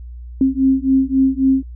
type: beating tone pair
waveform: sine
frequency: 264.5 / 268.2 Hz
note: C4 / C4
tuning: +19 / +43 cents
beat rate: 3.7 Hz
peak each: -15 dBFS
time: 0.41-1.63 s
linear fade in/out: 2 ms
effects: added 60 Hz sine -30 dBFS peak until 1.75 s